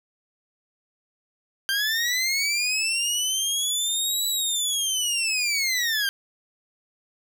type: linear two-way sweep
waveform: 20% pulse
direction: up then down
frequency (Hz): 1568 to 3951 to 1568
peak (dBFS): -17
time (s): 1.69-6.09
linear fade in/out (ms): 0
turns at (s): 4.27
effects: none